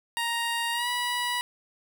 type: tone with pitch glide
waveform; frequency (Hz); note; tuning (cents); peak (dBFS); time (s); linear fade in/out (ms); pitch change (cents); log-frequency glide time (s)
15% pulse; 934 to 975.4; A#5 to B5; +3 to -22; -20; 0.17-1.41; 0; +75; 0.72-0.88
effects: none